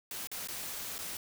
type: noise with dropouts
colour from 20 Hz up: white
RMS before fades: -40 dBFS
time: 0.11-1.17 s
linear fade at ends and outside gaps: 2 ms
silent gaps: 0.272-0.315 / 0.474-0.485 / 0.982-0.988 s
effects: none